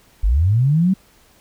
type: linear sweep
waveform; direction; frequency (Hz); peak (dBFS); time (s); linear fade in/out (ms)
sine; up; 42.12 to 196; -12; 0.23-0.94; 10
effects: pink hiss -53 dBFS RMS until 1.4 s